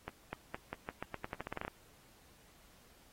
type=accelerating click train; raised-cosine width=0.5 ms; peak=-24 dBFS; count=16; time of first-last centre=0.08-1.68 s; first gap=250 ms; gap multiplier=0.86; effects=pink hiss -64 dBFS RMS until 3.12 s + AAC 48 kbps